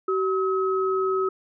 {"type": "tone pair together", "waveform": "sine", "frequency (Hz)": [380.5, 1280], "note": ["F#4", "D#6"], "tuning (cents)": [48, 49], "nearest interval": "octave + major sixth", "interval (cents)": 2101, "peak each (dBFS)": [-22, -26], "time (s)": [0.08, 1.29], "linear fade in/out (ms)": 5, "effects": []}